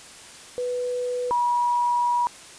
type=tone pair in turn; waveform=sine; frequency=493.9 / 965.2 Hz; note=B4 / B5; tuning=0 / -40 cents; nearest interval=octave; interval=1160 cents; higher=second; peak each=-24 / -19 dBFS; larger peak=second; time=0.58-1.31 / 1.31-2.27 s; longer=second; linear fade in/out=0 ms; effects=white hiss -44 dBFS RMS until 2.58 s + resampled to 22050 Hz